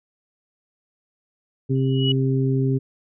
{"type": "harmonic tone", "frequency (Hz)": 133, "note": "C3", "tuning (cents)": 29, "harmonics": [1, 2, 3], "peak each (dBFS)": [-19, -24, -26], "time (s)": [1.69, 2.79], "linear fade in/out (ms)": 20}
{"type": "tone with exponential growth", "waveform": "sine", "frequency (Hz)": 2924, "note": "F#7", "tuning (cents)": -21, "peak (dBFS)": -18, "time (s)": [1.75, 2.12], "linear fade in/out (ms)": 5, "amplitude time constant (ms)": 79}
{"effects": []}